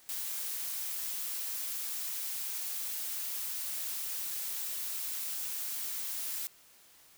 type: noise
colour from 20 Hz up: blue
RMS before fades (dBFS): -37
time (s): 0.09-6.47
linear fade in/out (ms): 0
effects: white hiss -60 dBFS RMS until 7.17 s